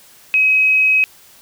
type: tone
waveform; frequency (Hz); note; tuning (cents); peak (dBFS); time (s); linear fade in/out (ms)
sine; 2542; D#7; +36; -10; 0.34-1.04; 0
effects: white hiss -46 dBFS RMS until 1.41 s